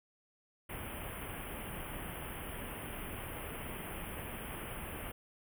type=band-stop noise; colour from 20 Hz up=pink; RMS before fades=-43 dBFS; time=0.69-5.12 s; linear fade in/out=10 ms; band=3200 to 9100 Hz; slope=96 dB/octave; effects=none